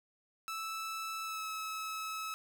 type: tone with pitch glide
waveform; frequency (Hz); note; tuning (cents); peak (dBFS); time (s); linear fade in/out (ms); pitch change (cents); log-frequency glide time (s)
sawtooth; 1314 to 1295.2; E6 to E6; -6 to -31; -34; 0.48-2.34; 0; -25; 1.23-1.46
effects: none